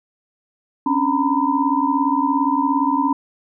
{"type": "tone cluster", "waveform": "sine", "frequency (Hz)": [269.2, 286.5, 925, 997], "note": ["C4", "D4", "A#5", "B5"], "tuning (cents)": [49, -43, -14, 16], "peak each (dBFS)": -21, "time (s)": [0.86, 3.13], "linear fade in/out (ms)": 5, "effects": []}